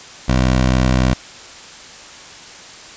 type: tone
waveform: 15% pulse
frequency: 63.6 Hz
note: C2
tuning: 48 cents flat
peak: -6 dBFS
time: 0.28-1.14 s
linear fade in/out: 10 ms
effects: white hiss -37 dBFS RMS until 2.96 s + resampled to 16000 Hz